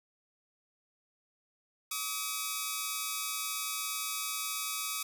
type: tone pair together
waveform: 5% pulse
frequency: 1152 / 1269 Hz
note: D6 / D#6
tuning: -34 / +34 cents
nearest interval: major second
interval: 168 cents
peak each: -25 / -24 dBFS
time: 1.91-5.03 s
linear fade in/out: 5 ms
effects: none